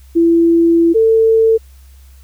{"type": "tone pair in turn", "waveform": "sine", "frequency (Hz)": [335.2, 447.4], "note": ["E4", "A4"], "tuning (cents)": [29, 29], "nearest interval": "perfect fourth", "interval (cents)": 500, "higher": "second", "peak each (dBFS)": -7, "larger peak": "neither", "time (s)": [[0.15, 0.94], [0.94, 1.58]], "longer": "first", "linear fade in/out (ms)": 20, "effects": ["added 66 Hz sine -38 dBFS peak until 2.23 s", "white hiss -52 dBFS RMS until 2.23 s"]}